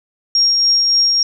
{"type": "tone with tremolo", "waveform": "sine", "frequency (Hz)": 5580, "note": "F8", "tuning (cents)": -2, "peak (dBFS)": -9, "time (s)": [0.35, 1.23], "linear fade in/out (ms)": 2, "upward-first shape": "triangle", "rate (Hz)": 3.5, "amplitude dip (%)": 30, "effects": []}